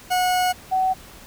40% pulse / sine tone pair in turn, 730 / 753.1 Hz, F#5 / F#5, -24 / +30 cents, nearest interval minor second, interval 54 cents, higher second, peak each -17 dBFS, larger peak neither, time 0.1-0.53 / 0.71-0.94 s, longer first, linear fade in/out 20 ms, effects pink hiss -44 dBFS RMS until 1.26 s

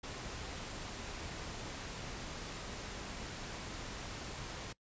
pink noise, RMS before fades -44 dBFS, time 0.03-4.73 s, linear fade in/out 10 ms, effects noise-tail reverb RT60 0.1 s tail -21 dB re dry + resampled to 16000 Hz

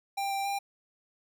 square tone with pitch steps, 792 / 787 / 798 Hz, G5 / G5 / G5, +18 / +7 / +31 cents, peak -30 dBFS, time 0.17-0.59 s, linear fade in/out 10 ms, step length 140 ms, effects none

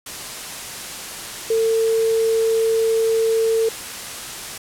sine tone in noise, 450 Hz, A4, 39 cents sharp, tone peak -15 dBFS, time 1.5-3.69 s, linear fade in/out 5 ms, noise white, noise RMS -31 dBFS, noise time 0.06-4.58 s, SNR +13 dB, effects low-pass 11000 Hz 12 dB/octave

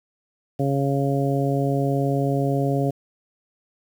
harmonic tone, 138.59 Hz, C#3, in tune, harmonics 1 / 2 / 3 / 4 / 5, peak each -22 / -25 / -27 / -28 / -29 dBFS, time 0.59-2.91 s, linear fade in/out 10 ms, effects 8-bit

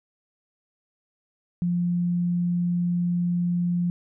sine tone, 175 Hz, F3, 4 cents sharp, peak -21 dBFS, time 1.62-3.9 s, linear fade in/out 0 ms, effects none

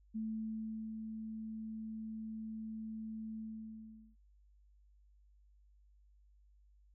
sine tone with ADSR envelope, 220 Hz, A3, in tune, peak -36 dBFS, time 0.14-4.16 s, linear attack 20 ms, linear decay 770 ms, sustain -5 dB, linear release 770 ms, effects added 50 Hz sine -63 dBFS peak until 6.94 s

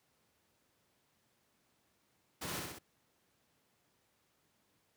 pink noise with echo, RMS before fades -41 dBFS, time 2.41-2.6 s, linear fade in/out 10 ms, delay 63 ms, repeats 3, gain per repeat -3 dB, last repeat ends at 2.789 s, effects pink hiss -75 dBFS RMS until 4.96 s + high-pass 100 Hz 12 dB/octave

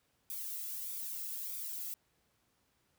violet noise with flanger, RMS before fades -41 dBFS, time 0.3-1.94 s, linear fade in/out 0 ms, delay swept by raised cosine 0.84 to 1.53 ms, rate 1.6 Hz, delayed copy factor +0.55, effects pink hiss -75 dBFS RMS until 2.98 s + high-pass 60 Hz 12 dB/octave

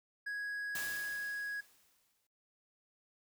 triangle tone, 1661.2 Hz, G#6, in tune, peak -35 dBFS, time 0.26-1.61 s, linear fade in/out 10 ms
white noise with exponential decay, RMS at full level -41 dBFS, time 0.75-2.27 s, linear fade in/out 2 ms, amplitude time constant 330 ms
effects noise-tail reverb RT60 0.4 s tail -23 dB re dry

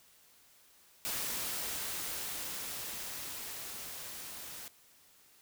white noise with level ramp, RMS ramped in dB -36 to -46 dBFS, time 1.05-4.68 s, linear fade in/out 0 ms, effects white hiss -63 dBFS RMS until 5.41 s

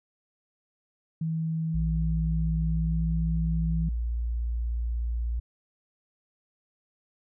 sine tone with pitch glide, 161.3 to 163.46 Hz, E3 to E3, -37 to -14 cents, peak -26 dBFS, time 1.21-3.89 s, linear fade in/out 5 ms, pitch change +23 cents, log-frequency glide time 2.69-3.04 s
sine tone, 58.27 Hz, A#1, in tune, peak -26 dBFS, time 1.74-5.4 s, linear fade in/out 10 ms
effects none

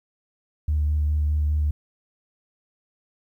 sine tone with vibrato, 75 Hz, D2, 37 cents sharp, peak -18 dBFS, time 0.68-1.71 s, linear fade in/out 5 ms, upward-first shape square, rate 4.9 Hz, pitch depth 12 cents each way, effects tanh soft clip ceiling -15 dBFS + 10-bit

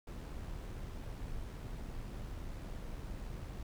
brown noise with amplitude modulation, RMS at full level -42 dBFS, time 0.07-3.63 s, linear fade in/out 5 ms, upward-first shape sine, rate 77.7 Hz, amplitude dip 30%, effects none

